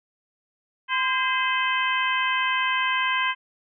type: harmonic tone with a mistuned harmonic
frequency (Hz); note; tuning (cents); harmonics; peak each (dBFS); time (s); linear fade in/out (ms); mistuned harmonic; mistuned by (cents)
515; C5; -28; 2 / 3 / 4 / 5 / 6; -25 / -27 / -28 / -29 / -30; 0.88-3.35; 50; 3; +61
effects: none